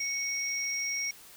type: tone pair together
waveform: sine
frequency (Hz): 2217 / 5617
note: C#7 / F8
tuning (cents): 0 / +9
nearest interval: octave + major third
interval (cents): 1609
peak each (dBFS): -33 / -32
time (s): 0-1.11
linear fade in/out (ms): 5
effects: white hiss -52 dBFS RMS until 1.36 s